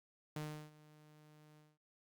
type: tone with ADSR envelope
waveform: sawtooth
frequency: 152 Hz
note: D#3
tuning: 40 cents flat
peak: -36 dBFS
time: 0.36-1.78 s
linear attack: 3 ms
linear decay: 340 ms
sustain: -21 dB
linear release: 210 ms
effects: Opus 48 kbps